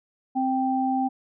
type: tone pair together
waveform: sine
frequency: 261.6 / 784 Hz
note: C4 / G5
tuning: 0 / 0 cents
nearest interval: octave + perfect fifth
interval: 1900 cents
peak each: -24 dBFS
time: 0.35-1.09 s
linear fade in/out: 20 ms
effects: none